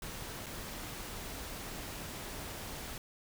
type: noise with dropouts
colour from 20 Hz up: pink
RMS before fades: -43 dBFS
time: 0.02-2.98 s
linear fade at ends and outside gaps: 2 ms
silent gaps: 0.461-0.465 s
effects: none